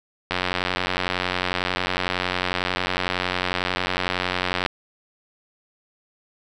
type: click train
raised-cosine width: 0.3 ms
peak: -6 dBFS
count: 397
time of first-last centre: 0.31-4.662 s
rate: 91 Hz
effects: none